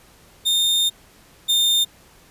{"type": "tone pair in turn", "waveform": "40% pulse", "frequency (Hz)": [3644, 3628], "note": ["A#7", "A#7"], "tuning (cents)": [-40, -48], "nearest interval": "unison", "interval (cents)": 8, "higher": "first", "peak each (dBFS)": [-15, -14], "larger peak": "second", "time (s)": [[0.45, 0.9], [1.48, 1.85]], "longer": "first", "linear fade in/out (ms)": 20, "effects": ["pink hiss -51 dBFS RMS until 2.3 s", "resampled to 32000 Hz"]}